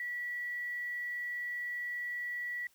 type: tone with quantisation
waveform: sine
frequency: 1945 Hz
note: B6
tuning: 27 cents flat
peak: -35 dBFS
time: 0-2.67 s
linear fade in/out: 2 ms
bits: 10
effects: white hiss -68 dBFS RMS until 2.74 s